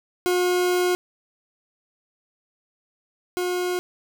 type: tone pair in turn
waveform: 40% pulse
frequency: 359.6 / 359.6 Hz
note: F#4 / F#4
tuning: -49 / -49 cents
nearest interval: unison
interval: 0 cents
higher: neither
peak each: -18 / -22 dBFS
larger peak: first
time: 0.26-0.95 / 3.37-3.79 s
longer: first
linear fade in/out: 0 ms
effects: none